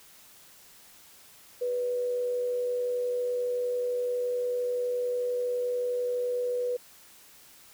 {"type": "tone with amplitude modulation", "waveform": "sine", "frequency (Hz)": 492.2, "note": "B4", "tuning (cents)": -6, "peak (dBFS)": -25, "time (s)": [1.61, 6.77], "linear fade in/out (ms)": 10, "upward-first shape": "sine", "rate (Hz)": 91.5, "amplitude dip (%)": 30, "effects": ["white hiss -54 dBFS RMS until 7.73 s"]}